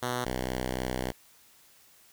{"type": "tone pair in turn", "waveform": "5% pulse", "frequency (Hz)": [123.47, 63.36], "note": ["B2", "B1"], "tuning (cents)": [0, 45], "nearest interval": "octave", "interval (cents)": 1155, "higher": "first", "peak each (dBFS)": [-18, -19], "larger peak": "first", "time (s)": [[0.02, 0.25], [0.25, 1.12]], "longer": "second", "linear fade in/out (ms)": 10, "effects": ["white hiss -59 dBFS RMS until 2.12 s"]}